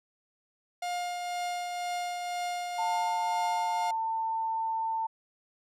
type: tone with tremolo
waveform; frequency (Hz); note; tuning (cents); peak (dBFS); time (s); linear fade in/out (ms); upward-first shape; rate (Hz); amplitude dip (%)
45% pulse; 709; F5; +26; -30; 0.82-3.91; 5; triangle; 2; 35
type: tone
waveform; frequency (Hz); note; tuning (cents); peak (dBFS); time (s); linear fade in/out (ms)
sine; 896; A5; +31; -28; 2.78-5.07; 10
effects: low-pass 10000 Hz 12 dB/octave